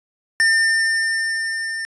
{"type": "tone with level ramp", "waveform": "square", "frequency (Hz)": 1803, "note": "A6", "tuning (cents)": 42, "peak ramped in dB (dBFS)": [-13, -25], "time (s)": [0.4, 1.85], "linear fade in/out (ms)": 0, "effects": ["resampled to 22050 Hz"]}